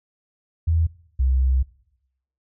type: tone pair in turn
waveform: sine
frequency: 81.9 / 65 Hz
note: E2 / C2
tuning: -11 / -11 cents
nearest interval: major third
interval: 400 cents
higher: first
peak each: -16 dBFS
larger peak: neither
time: 0.67-0.87 / 1.19-1.63 s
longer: second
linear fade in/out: 10 ms
effects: noise-tail reverb RT60 0.8 s tail -21 dB re dry